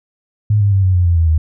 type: tone with pitch steps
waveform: sine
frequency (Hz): 105.4 / 101.16 / 97.1 / 93.2 / 89.45 / 85.86 / 82.41 / 79.1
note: G#2 / G#2 / G2 / F#2 / F2 / F2 / E2 / D#2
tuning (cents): +26 / -45 / -16 / +13 / +42 / -29 / 0 / +29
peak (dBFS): -9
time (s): 0.5-1.38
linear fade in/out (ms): 5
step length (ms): 110
effects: none